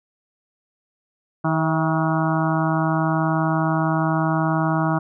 harmonic tone with a mistuned harmonic, 159.2 Hz, D#3, 40 cents sharp, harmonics 1 / 2 / 4 / 5 / 6 / 7 / 8 / 9, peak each -21 / -24 / -27 / -28 / -29 / -29 / -30 / -31 dBFS, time 1.44-4.99 s, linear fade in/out 10 ms, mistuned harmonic 4, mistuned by +38 cents, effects none

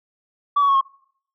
sine tone with pitch steps, 1148 / 1125 / 1102.5 / 1080.4 Hz, D6 / C#6 / C#6 / C#6, -40 / +25 / -10 / -45 cents, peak -12 dBFS, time 0.56-0.812 s, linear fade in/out 10 ms, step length 63 ms, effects noise-tail reverb RT60 0.6 s tail -24 dB re dry + tanh soft clip ceiling -11 dBFS

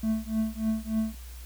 triangle tone with tremolo, 220 Hz, A3, in tune, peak -20 dBFS, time 0.03-1.15 s, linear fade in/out 5 ms, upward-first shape triangle, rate 3.4 Hz, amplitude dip 100%, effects added 60 Hz sine -40 dBFS peak until 1.45 s + white hiss -51 dBFS RMS until 1.45 s

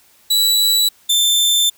sawtooth tone pair in turn, 3938 / 3554 Hz, B7 / A7, -6 / +17 cents, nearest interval major second, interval 177 cents, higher first, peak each -9 dBFS, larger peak neither, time 0.3-0.89 / 1.09-1.7 s, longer second, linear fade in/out 10 ms, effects white hiss -52 dBFS RMS until 1.77 s

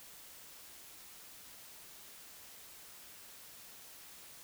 silence, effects white hiss -54 dBFS RMS until 4.43 s

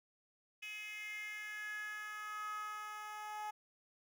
10% pulse tone with high-pass filter sweep, 423.1 Hz, G#4, 32 cents sharp, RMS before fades -45 dBFS, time 0.62-3.51 s, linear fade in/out 10 ms, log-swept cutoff 2600 to 860 Hz, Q 6.2, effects none

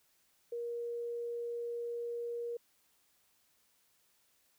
sine tone, 472.8 Hz, A#4, 24 cents sharp, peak -36 dBFS, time 0.52-2.57 s, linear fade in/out 5 ms, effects white hiss -72 dBFS RMS until 4.58 s

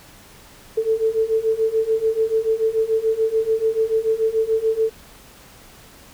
sine beating tone pair, 440 / 446.9 Hz, A4 / A4, 0 / +27 cents, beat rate 6.9 Hz, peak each -21 / -19 dBFS, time 0.77-4.9 s, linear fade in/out 10 ms, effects pink hiss -46 dBFS RMS until 6.13 s

